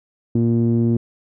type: tone with low-pass filter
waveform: sawtooth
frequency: 116.54 Hz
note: A#2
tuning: in tune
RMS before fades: -17 dBFS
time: 0.35-0.97 s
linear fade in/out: 5 ms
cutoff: 290 Hz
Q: 4.8
effects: none